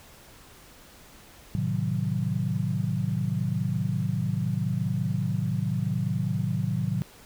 sine chord, A diminished seventh, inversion none, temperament equal, 110 / 130.81 / 155.56 / 185 Hz, A2 / C3 / Eb3 / Gb3, 0 / 0 / 0 / 0 cents, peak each -30 dBFS, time 1.55-7.02 s, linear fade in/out 0 ms, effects pink hiss -51 dBFS RMS until 7.25 s

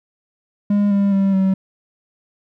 triangle tone with pitch steps, 204.1 / 199.67 / 195.33 / 191.09 Hz, G#3 / G3 / G3 / G3, -30 / +32 / -6 / -44 cents, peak -11 dBFS, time 0.7-1.54 s, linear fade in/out 5 ms, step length 210 ms, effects none

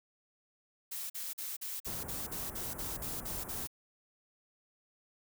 blue noise bursts, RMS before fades -40 dBFS, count 12, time 0.91-3.674 s, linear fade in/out 10 ms, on 190 ms, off 44 ms
pink band-stop noise, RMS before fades -45 dBFS, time 1.86-3.67 s, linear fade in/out 10 ms, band 1600 to 10000 Hz, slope 24 dB/octave
effects none

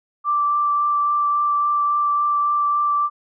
sine tone with vibrato, 1172 Hz, D6, 4 cents flat, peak -16 dBFS, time 0.24-3.1 s, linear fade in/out 50 ms, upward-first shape triangle, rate 3.6 Hz, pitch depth 10 cents each way, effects none

